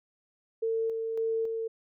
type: tone with tremolo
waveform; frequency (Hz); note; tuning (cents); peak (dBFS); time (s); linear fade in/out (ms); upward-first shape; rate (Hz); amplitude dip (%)
sine; 450.5; A4; +41; -26; 0.62-1.68; 10; square; 1.8; 35
effects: none